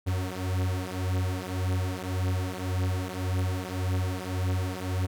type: beating tone pair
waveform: 45% pulse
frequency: 91.5 / 93.3 Hz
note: F#2 / F#2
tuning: -19 / +15 cents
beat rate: 1.8 Hz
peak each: -30 dBFS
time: 0.06-5.07 s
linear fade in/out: 20 ms
effects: none